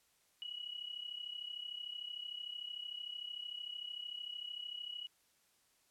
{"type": "tone with amplitude modulation", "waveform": "sine", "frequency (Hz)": 2922, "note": "F#7", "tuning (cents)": -22, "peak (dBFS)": -39, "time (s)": [0.42, 5.07], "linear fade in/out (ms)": 0, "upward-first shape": "sine", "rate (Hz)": 33.3, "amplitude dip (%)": 75, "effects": ["white hiss -73 dBFS RMS until 5.9 s", "low-pass 12000 Hz 12 dB/octave"]}